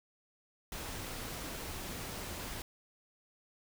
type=noise; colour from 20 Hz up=pink; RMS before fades=-42 dBFS; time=0.72-2.62 s; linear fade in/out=2 ms; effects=none